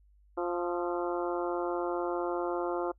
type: harmonic tone with a mistuned harmonic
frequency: 175.2 Hz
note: F3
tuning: 6 cents sharp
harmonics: 2 / 3 / 4 / 5 / 6 / 7 / 8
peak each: -32 / -36 / -38 / -40 / -42 / -43 / -44 dBFS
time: 0.37-2.92 s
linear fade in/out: 10 ms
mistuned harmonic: 8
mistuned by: -41 cents
effects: noise-tail reverb RT60 0.1 s tail -24 dB re dry + added 50 Hz sine -59 dBFS peak until 2.98 s